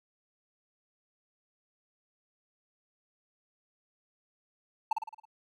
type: tone with echo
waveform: triangle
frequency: 880 Hz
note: A5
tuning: in tune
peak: -21 dBFS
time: 4.91-4.93 s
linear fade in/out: 5 ms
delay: 54 ms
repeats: 6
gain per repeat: -5 dB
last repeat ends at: 5.254 s
effects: none